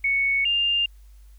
sine tone pair in turn, 2217 / 2802 Hz, C#7 / F7, 0 / +5 cents, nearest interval major third, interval 405 cents, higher second, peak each -19 dBFS, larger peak neither, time 0.04-0.45 / 0.45-0.86 s, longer neither, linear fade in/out 5 ms, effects added 50 Hz sine -45 dBFS peak until 1.38 s + white hiss -64 dBFS RMS until 1.38 s

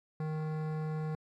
sine tone with hard clipping, 155.56 Hz, D#3, in tune, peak -35 dBFS, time 0.2-1.15 s, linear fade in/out 2 ms, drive 16 dB, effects AAC 64 kbps

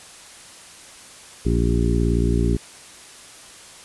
harmonic tone with a mistuned harmonic, 58.3 Hz, A#1, 1 cent sharp, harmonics 1 / 2 / 3 / 4 / 5 / 6 / 7, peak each -20 / -23 / -25 / -26 / -27 / -28 / -28 dBFS, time 1.45-2.57 s, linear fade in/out 10 ms, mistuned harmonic 7, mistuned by -23 cents, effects white hiss -43 dBFS RMS until 3.84 s + resampled to 24000 Hz

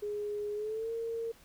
sine tone with pitch glide, 415.3 to 458.2 Hz, G#4 to A#4, 0 to -30 cents, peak -33 dBFS, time 0.02-1.32 s, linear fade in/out 10 ms, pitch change +170 cents, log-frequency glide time 0.54-0.91 s, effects pink hiss -60 dBFS RMS until 1.44 s

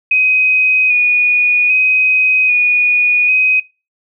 sine tone with vibrato, 2489 Hz, D#7, in tune, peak -8 dBFS, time 0.11-3.6 s, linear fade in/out 5 ms, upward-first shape square, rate 0.63 Hz, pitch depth 20 cents each way, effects noise-tail reverb RT60 0.3 s tail -24 dB re dry

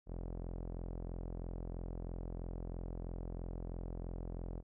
sawtooth tone with low-pass filter, 43.05 Hz, F1, 24 cents flat, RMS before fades -43 dBFS, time 0.06-4.63 s, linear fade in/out 50 ms, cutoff 590 Hz, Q 1.2, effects none

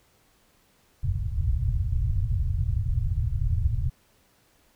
white low-pass noise, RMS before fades -25 dBFS, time 1.03-3.9 s, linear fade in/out 10 ms, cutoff 120 Hz, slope 48 dB/octave, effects pink hiss -63 dBFS RMS until 4.75 s

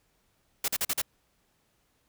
white noise bursts, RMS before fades -28 dBFS, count 5, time 0.64-1.018 s, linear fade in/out 5 ms, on 42 ms, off 42 ms, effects pink hiss -71 dBFS RMS until 2.08 s

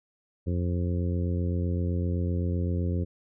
harmonic tone, 87.8 Hz, F2, 10 cents sharp, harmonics 1 / 2 / 3 / 4 / 5 / 6, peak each -26 / -32 / -36 / -38 / -40 / -42 dBFS, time 0.46-3.05 s, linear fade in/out 20 ms, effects none

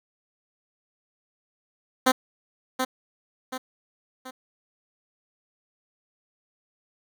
10% pulse tone with echo, 258.2 Hz, C4, 23 cents flat, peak -8 dBFS, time 2.06-2.12 s, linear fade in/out 10 ms, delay 730 ms, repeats 3, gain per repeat -7 dB, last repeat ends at 4.31 s, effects none

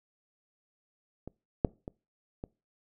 clicks, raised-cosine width 2 ms, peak -27 / -9 / -25 / -24 dBFS, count 4, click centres 1.276 / 1.648 / 1.879 / 2.439 s, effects noise-tail reverb RT60 0.3 s tail -24 dB re dry

